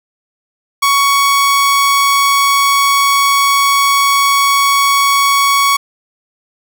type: tone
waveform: sawtooth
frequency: 1117 Hz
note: C#6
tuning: 13 cents sharp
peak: -5 dBFS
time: 0.82-5.77 s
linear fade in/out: 10 ms
effects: none